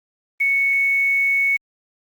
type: tone with quantisation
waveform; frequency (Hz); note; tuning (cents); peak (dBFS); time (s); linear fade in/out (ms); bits
sine; 2215; C#7; -2; -15; 0.4-1.57; 10; 7
effects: Opus 24 kbps